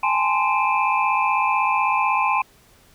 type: tone cluster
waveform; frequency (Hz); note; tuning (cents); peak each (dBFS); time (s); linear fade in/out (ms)
sine; 811 / 867 / 1037 / 2391 / 2593; G#5 / A5 / C6 / D7 / E7; -41 / -26 / -16 / +30 / -29; -24 / -24 / -20 / -27 / -28; 0.03-2.42; 5
effects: pink hiss -54 dBFS RMS until 2.94 s